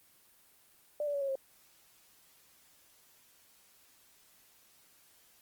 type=tone with pitch steps; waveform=sine; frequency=593 / 578.5 / 564.3 / 550.4 / 536.9 Hz; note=D5 / D5 / C#5 / C#5 / C5; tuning=+17 / -26 / +31 / -12 / +45 cents; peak=-31 dBFS; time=1-1.355 s; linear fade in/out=2 ms; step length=71 ms; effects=white hiss -64 dBFS RMS until 5.41 s + Opus 24 kbps